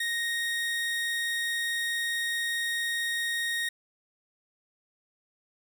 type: tone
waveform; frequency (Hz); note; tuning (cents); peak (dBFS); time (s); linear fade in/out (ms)
30% pulse; 1864.7; A#6; 0; -25; 0-3.69; 5
effects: none